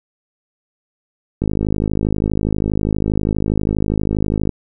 click train, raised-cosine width 3 ms, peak -5 dBFS, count 162, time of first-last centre 1.42-4.493 s, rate 52.4 Hz, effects none

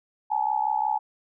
sine tone with amplitude modulation, 853 Hz, G#5, 46 cents sharp, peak -18 dBFS, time 0.3-0.99 s, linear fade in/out 20 ms, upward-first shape sine, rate 65.6 Hz, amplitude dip 90%, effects none

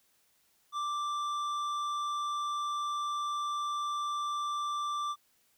sine tone with tanh clipping, 1176 Hz, D6, 2 cents sharp, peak -33 dBFS, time 0.72-5.16 s, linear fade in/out 50 ms, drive 11 dB, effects white hiss -70 dBFS RMS until 5.57 s

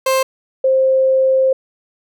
30% pulse / sine tone pair in turn, 527 / 527 Hz, C5 / C5, +12 / +12 cents, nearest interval unison, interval 0 cents, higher neither, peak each -10 dBFS, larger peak neither, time 0.06-0.23 / 0.64-1.53 s, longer second, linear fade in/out 5 ms, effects none

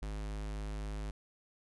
square tone, 51.91 Hz, G#1, in tune, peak -38 dBFS, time 0.02-1.11 s, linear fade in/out 5 ms, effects resampled to 24000 Hz

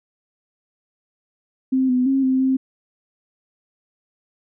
sine tone with pitch steps, 261.7 / 251.5 / 269.3 / 261 / 263.3 Hz, C4 / B3 / C#4 / C4 / C4, 0 / +32 / -50 / -4 / +11 cents, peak -15 dBFS, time 1.72-2.57 s, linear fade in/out 10 ms, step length 170 ms, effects none

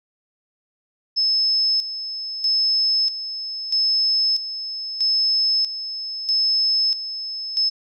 sine tone with tremolo, 5220 Hz, E8, 18 cents flat, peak -16 dBFS, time 1.16-7.7 s, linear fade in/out 20 ms, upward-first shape square, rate 0.78 Hz, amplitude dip 70%, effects none

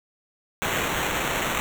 white noise with sample-and-hold, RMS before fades -26 dBFS, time 0.62-1.6 s, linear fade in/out 0 ms, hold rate 4900 Hz, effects none

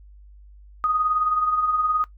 sine tone with tremolo, 1244.5 Hz, D#6, in tune, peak -17 dBFS, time 0.84-2.04 s, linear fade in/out 0 ms, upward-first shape sine, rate 19 Hz, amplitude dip 50%, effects noise-tail reverb RT60 0.1 s tail -17 dB re dry + added 50 Hz sine -44 dBFS peak until 2.17 s

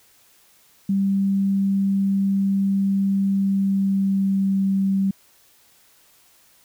sine tone with pitch glide, 196 to 194.2 Hz, G3 to G3, 0 to -16 cents, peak -17 dBFS, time 0.89-5.11 s, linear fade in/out 5 ms, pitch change -16 cents, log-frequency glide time 3.28-4.61 s, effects white hiss -56 dBFS RMS until 6.64 s

